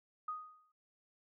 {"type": "tone with exponential decay", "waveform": "sine", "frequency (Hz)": 1244.5, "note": "D#6", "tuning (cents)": 0, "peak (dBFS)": -35, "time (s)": [0.28, 0.72], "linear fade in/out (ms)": 5, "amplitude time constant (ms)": 94, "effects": []}